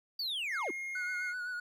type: linear sweep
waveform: triangle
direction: down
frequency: 4700 to 261.6 Hz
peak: -32 dBFS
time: 0.19-0.71 s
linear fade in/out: 5 ms
type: tone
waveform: triangle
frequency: 2140 Hz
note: C7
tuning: 38 cents sharp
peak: -35 dBFS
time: 0.49-1.34 s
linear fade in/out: 50 ms
type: tone with vibrato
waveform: triangle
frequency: 1467 Hz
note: F#6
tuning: 15 cents flat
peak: -34 dBFS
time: 0.95-1.6 s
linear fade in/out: 5 ms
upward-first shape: sine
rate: 7.8 Hz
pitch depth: 35 cents each way
effects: none